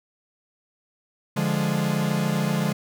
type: chord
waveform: 45% pulse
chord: D diminished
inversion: none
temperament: equal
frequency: 146.83 / 174.61 / 207.7 Hz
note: D3 / F3 / Ab3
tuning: 0 / 0 / 0 cents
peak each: -26 dBFS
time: 1.36-2.73 s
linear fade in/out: 10 ms
effects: none